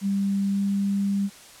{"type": "tone with pitch glide", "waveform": "sine", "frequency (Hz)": [197.7, 198.85], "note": ["G3", "G3"], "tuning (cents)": [15, 25], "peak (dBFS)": -21, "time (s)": [0.01, 1.3], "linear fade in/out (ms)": 50, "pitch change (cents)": 10, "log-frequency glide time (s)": [0.52, 0.61], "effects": ["white hiss -47 dBFS RMS until 1.6 s", "low-pass 10000 Hz 12 dB/octave"]}